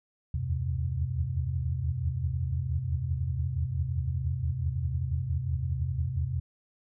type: tone cluster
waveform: sine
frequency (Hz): 75.5 / 80.1 / 85.9 / 97.4 / 128.4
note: D2 / E2 / F2 / G2 / C3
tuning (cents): +48 / -49 / -28 / -11 / -32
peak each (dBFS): -37 / -34 / -33 / -37 / -31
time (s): 0.34-6.4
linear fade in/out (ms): 5
effects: none